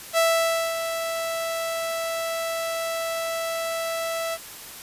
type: tone with ADSR envelope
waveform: sawtooth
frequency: 660 Hz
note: E5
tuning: 2 cents sharp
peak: -13 dBFS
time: 0.13-4.38 s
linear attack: 46 ms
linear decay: 560 ms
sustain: -9 dB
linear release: 43 ms
effects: white hiss -40 dBFS RMS until 4.82 s + resampled to 32000 Hz